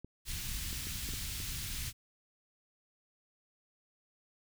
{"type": "clicks", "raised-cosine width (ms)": 3, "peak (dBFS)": -33, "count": 6, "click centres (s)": [0.046, 0.729, 0.87, 1.089, 1.137, 1.402]}
{"type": "band-stop noise", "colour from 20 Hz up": "pink", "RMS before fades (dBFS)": -39, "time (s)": [0.25, 1.93], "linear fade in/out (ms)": 50, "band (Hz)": [120, 2700], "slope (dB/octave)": 12}
{"effects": []}